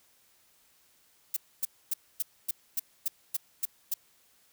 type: noise bursts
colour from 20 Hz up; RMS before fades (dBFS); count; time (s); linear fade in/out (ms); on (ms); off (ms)
violet; -29; 10; 1.34-3.94; 5; 26; 260
effects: white hiss -65 dBFS RMS until 4.52 s